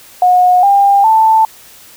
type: tone with pitch steps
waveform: sine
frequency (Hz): 725 / 799 / 884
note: F#5 / G5 / A5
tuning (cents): -35 / +33 / +8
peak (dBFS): -5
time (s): 0.22-1.45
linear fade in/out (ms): 2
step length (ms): 410
effects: white hiss -39 dBFS RMS until 1.96 s